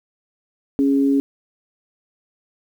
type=tone pair together; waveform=sine; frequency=276.4 / 414.2 Hz; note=C#4 / G#4; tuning=-5 / -5 cents; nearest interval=perfect fifth; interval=700 cents; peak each=-14 / -24 dBFS; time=0.79-1.2 s; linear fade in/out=0 ms; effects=8-bit